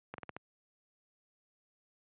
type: slowing click train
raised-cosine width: 0.5 ms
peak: -26 dBFS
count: 5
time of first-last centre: 0.14-0.365 s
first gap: 42 ms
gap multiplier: 1.2
effects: high-pass 100 Hz 12 dB/octave + resampled to 8000 Hz